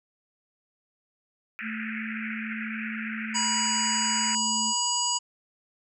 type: band-pass noise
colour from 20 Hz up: pink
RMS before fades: -36 dBFS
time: 1.59-4.35 s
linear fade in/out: 0 ms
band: 1400 to 2600 Hz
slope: 96 dB/octave
type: tone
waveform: sine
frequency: 220 Hz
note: A3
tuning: in tune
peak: -33 dBFS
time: 1.61-4.74 s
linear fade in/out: 50 ms
type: harmonic tone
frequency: 970 Hz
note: B5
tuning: 31 cents flat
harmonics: 1 / 3 / 5 / 7 / 8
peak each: -30 / -32 / -30 / -29 / -32 dBFS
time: 3.34-5.19 s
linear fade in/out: 20 ms
effects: none